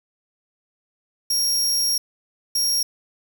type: tone bursts at uneven times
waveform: sawtooth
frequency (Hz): 5588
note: F8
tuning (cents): 0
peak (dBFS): -16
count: 2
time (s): 1.3-1.98 / 2.55-2.83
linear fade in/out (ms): 5
effects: 7-bit